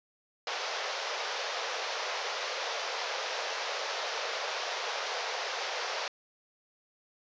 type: band-pass noise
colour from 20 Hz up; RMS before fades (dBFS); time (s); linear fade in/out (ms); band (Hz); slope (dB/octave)
pink; -35; 0.47-6.08; 2; 460 to 6000; 48
effects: resampled to 16000 Hz